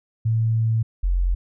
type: tone pair in turn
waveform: sine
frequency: 112.4 / 44.61 Hz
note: A2 / F1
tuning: +37 / +38 cents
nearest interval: octave + major third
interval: 1599 cents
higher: first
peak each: -17 dBFS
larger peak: neither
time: 0.25-0.83 / 1.03-1.35 s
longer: first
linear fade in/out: 10 ms
effects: none